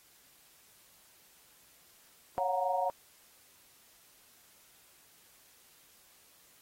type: chord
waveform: sine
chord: Gb major seventh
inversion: second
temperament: equal with one note detuned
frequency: 554.4 / 715.6 / 740 / 932.3 Hz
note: Db5 / F5 / Gb5 / Bb5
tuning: 0 / +42 / 0 / 0 cents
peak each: -34 dBFS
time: 2.38-2.9 s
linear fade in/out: 0 ms
effects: white hiss -62 dBFS RMS until 6.61 s + AAC 48 kbps